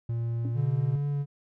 triangle tone with pitch glide, 116.54 to 123.47 Hz, A#2 to B2, 0 to 0 cents, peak -25 dBFS, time 0.09-0.96 s, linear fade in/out 5 ms, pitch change +100 cents, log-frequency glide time 0.52-0.7 s
sine tone with exponential decay, 282.3 Hz, C#4, 32 cents sharp, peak -30 dBFS, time 0.45-0.58 s, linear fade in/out 1 ms, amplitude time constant 27 ms
triangle tone with vibrato, 143.2 Hz, D3, 43 cents flat, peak -24 dBFS, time 0.54-1.26 s, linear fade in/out 50 ms, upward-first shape sine, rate 4.2 Hz, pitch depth 10 cents each way
effects none

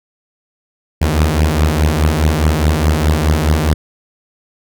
sawtooth beating tone pair, 74.5 / 79.3 Hz, D2 / D#2, +25 / +33 cents, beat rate 4.8 Hz, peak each -10 dBFS, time 1.01-3.74 s, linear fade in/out 10 ms, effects none

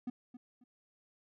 triangle tone with echo, 246.4 Hz, B3, 4 cents flat, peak -33 dBFS, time 0.07-0.1 s, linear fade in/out 5 ms, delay 270 ms, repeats 2, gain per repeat -12 dB, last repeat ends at 0.64 s, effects none

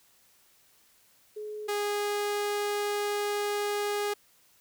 sine / sawtooth tone pair in turn, 423.6 / 412 Hz, G#4 / G#4, +34 / -14 cents, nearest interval unison, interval 48 cents, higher first, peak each -35 / -24 dBFS, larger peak second, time 1.36-1.68 / 1.68-4.14 s, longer second, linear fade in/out 10 ms, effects white hiss -63 dBFS RMS until 4.6 s

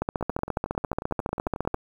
two click trains, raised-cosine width 1 ms, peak -19 / -11 dBFS, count 18 / 26, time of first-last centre 0.21-1.742 / 0.02-1.744 s, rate 11.1 / 14.5 Hz, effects 8-bit

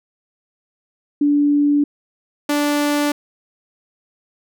sine / sawtooth tone pair in turn, 290.1 / 292.3 Hz, D4 / D4, -21 / -8 cents, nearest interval unison, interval 13 cents, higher second, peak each -12 dBFS, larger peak neither, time 1.21-1.84 / 2.49-3.12 s, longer neither, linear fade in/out 5 ms, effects none

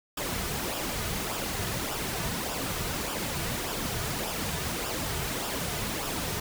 pink noise with flanger, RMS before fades -32 dBFS, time 0.17-6.4 s, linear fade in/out 5 ms, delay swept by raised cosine 0.47 to 3.77 ms, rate 1.7 Hz, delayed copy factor -0.55, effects none

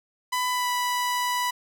sawtooth tone with pitch glide, 999 to 986.4 Hz, B5 to B5, +20 to -2 cents, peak -20 dBFS, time 0.32-1.51 s, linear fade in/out 10 ms, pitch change -22 cents, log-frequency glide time 0.5-0.68 s, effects none

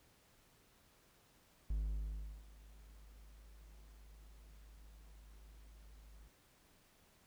triangle tone with ADSR envelope, 51.91 Hz, G#1, in tune, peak -32 dBFS, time 1.7-6.28 s, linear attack 5 ms, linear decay 730 ms, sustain -22 dB, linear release 5 ms, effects pink hiss -69 dBFS RMS until 7.26 s

